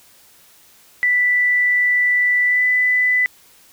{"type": "tone with pitch glide", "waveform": "sine", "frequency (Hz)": [1975.5, 1996.1], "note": ["B6", "B6"], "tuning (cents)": [0, 18], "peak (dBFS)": -13, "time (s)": [1.03, 3.26], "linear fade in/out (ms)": 0, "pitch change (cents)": 18, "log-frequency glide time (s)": [2.45, 2.64], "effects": ["white hiss -50 dBFS RMS until 3.72 s"]}